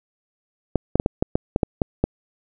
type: clicks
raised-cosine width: 2 ms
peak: -4 dBFS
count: 10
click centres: 0.757 / 0.956 / 0.999 / 1.061 / 1.225 / 1.355 / 1.561 / 1.632 / 1.818 / 2.04 s
effects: none